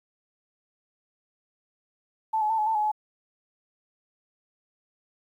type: tone with pitch steps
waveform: sine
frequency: 880 / 851 / 892 / 852 / 889 / 845 / 852 Hz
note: A5 / G#5 / A5 / G#5 / A5 / G#5 / G#5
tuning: 0 / +42 / +23 / +44 / +18 / +30 / +44 cents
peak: -22 dBFS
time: 2.33-2.918 s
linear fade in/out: 10 ms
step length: 84 ms
effects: 10-bit